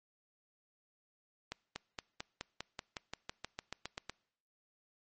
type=accelerating click train; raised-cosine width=0.2 ms; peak=-22 dBFS; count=16; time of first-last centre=1.52-4.096 s; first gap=240 ms; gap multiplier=0.95; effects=noise-tail reverb RT60 0.7 s tail -25 dB re dry + MP3 32 kbps